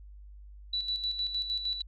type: tone with tremolo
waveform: sine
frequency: 3951 Hz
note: B7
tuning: in tune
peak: -28 dBFS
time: 0.73-1.82 s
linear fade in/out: 5 ms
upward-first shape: square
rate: 6.5 Hz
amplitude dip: 55%
effects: added 50 Hz sine -46 dBFS peak until 1.87 s